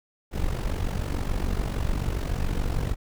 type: noise with amplitude modulation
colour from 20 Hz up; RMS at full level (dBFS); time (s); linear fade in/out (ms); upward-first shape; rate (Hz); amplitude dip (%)
brown; -23; 0.31-2.96; 50; sine; 46.9; 75
effects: none